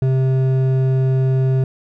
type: tone with hard clipping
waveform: triangle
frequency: 131.5 Hz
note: C3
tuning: 9 cents sharp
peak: -15 dBFS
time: 0.02-1.64 s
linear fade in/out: 2 ms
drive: 12 dB
effects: none